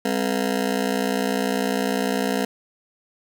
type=ring-modulated tone; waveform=20% pulse; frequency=231.7 Hz; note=A#3; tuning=10 cents flat; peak=-13 dBFS; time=0.05-2.45 s; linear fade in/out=0 ms; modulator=30 Hz; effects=none